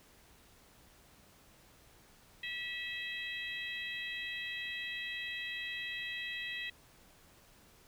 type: harmonic tone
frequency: 649 Hz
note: E5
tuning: 27 cents flat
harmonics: 3 / 4 / 5 / 6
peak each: -41 / -43 / -45 / -47 dBFS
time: 2.43-6.7 s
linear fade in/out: 5 ms
effects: pink hiss -62 dBFS RMS until 7.87 s